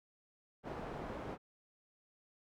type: low-pass noise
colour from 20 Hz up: white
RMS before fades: -44 dBFS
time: 0.63-1.38 s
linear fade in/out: 50 ms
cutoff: 720 Hz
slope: 12 dB/octave
effects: none